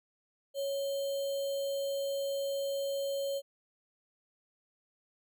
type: tone with sample-and-hold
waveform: sine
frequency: 554.4 Hz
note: C#5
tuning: in tune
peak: -31 dBFS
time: 0.54-3.42 s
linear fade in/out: 50 ms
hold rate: 3675 Hz
effects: none